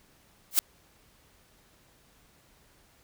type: noise with exponential growth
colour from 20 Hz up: blue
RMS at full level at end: -17 dBFS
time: 0.51-0.59 s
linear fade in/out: 0 ms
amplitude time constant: 17 ms
effects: pink hiss -62 dBFS RMS until 3.03 s